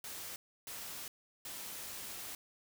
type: noise bursts at uneven times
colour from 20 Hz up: white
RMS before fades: -45 dBFS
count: 3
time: 0.04-0.36 / 0.67-1.08 / 1.45-2.35 s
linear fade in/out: 2 ms
effects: none